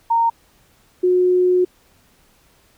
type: tone pair in turn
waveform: sine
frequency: 923 / 362.9 Hz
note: A#5 / F#4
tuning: -17 / -34 cents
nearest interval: octave + major third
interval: 1617 cents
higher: first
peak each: -13 / -12 dBFS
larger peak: second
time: 0.1-0.3 / 1.03-1.65 s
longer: second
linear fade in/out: 10 ms
effects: pink hiss -56 dBFS RMS until 2.77 s